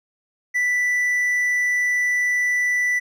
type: tone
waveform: triangle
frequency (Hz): 1975.5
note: B6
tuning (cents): 0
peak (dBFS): -16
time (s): 0.54-3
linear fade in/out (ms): 20
effects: none